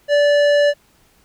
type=tone with tanh clipping; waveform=sine; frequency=581 Hz; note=D5; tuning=19 cents flat; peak=-13 dBFS; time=0.08-0.74 s; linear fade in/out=50 ms; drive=15 dB; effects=pink hiss -56 dBFS RMS until 1.24 s